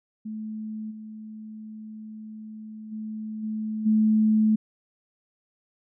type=tone with level steps; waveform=sine; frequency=216.7 Hz; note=A3; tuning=26 cents flat; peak=-31 / -37 / -31 / -27 / -17 dBFS; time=0.25-4.56 s; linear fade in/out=10 ms; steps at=0.9 / 2.91 / 3.42 / 3.85 s; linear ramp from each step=20 ms; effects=none